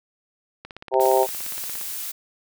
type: click train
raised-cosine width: 0.3 ms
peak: -21 dBFS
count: 21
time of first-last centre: 0.65-1.813 s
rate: 17.2 Hz
type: harmonic tone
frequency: 130.81 Hz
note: C3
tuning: in tune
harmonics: 3 / 4 / 5 / 6 / 7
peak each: -20 / -21 / -22 / -23 / -23 dBFS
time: 0.91-1.27 s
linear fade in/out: 50 ms
type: noise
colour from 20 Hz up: blue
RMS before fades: -31 dBFS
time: 1-2.12 s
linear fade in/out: 10 ms
effects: none